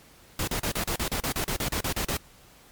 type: noise bursts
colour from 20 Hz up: pink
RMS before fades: -28 dBFS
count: 15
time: 0.39-2.169 s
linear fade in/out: 2 ms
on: 85 ms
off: 36 ms
effects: pink hiss -54 dBFS RMS until 2.71 s + MP3 96 kbps